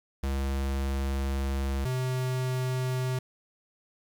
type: tone pair in turn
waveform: square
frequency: 68 / 128.37 Hz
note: C#2 / C3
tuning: -33 / -33 cents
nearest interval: major seventh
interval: 1100 cents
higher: second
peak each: -28 dBFS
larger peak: neither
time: 0.23-1.85 / 1.85-3.19 s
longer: first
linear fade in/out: 5 ms
effects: 9-bit